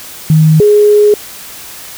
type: tone pair in turn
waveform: sine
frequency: 156.7 / 417 Hz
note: D#3 / G#4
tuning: +13 / +7 cents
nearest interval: octave + perfect fourth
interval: 1694 cents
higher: second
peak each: -3 dBFS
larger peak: neither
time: 0.3-0.6 / 0.6-1.14 s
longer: second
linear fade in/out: 2 ms
effects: white hiss -29 dBFS RMS until 1.97 s